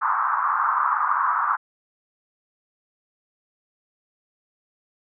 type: band-pass noise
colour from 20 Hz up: white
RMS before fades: -22 dBFS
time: 0.01-1.57 s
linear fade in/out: 20 ms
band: 980 to 1300 Hz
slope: 48 dB/octave
effects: none